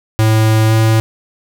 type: tone with pitch glide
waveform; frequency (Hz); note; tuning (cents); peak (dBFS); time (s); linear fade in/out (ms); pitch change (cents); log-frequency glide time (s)
square; 110 to 111.15; A2 to A2; 0 to +18; -9; 0.19-1; 0; +18; 0.67-0.73
effects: none